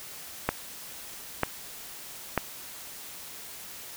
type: click train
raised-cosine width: 0.5 ms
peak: -8 dBFS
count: 3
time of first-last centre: 0.49-2.377 s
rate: 1.06 Hz
effects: white hiss -43 dBFS RMS until 3.96 s